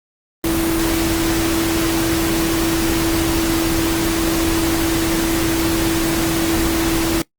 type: tone in noise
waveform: sine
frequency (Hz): 329.6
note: E4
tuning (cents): 0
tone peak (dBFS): -17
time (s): 0.44-7.22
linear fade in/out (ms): 2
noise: pink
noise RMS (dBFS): -21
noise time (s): 0.44-7.22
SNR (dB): +1
effects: noise-tail reverb RT60 0.1 s tail -20 dB re dry + Opus 32 kbps